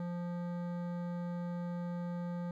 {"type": "tone with hard clipping", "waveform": "sine", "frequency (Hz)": 174.61, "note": "F3", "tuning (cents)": 0, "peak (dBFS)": -38, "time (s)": [0, 2.51], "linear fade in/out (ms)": 2, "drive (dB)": 14, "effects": []}